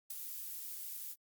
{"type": "noise with ADSR envelope", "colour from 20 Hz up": "violet", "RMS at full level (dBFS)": -39, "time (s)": [0.1, 1.16], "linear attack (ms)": 5, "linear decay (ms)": 10, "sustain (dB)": -5, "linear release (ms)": 48, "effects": ["Opus 48 kbps"]}